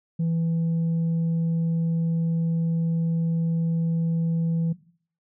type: tone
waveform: sine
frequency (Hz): 165.4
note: E3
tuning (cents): +6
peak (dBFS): -19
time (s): 0.19-4.73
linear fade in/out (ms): 10
effects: noise-tail reverb RT60 0.5 s tail -18 dB re dry + tanh soft clip ceiling -20 dBFS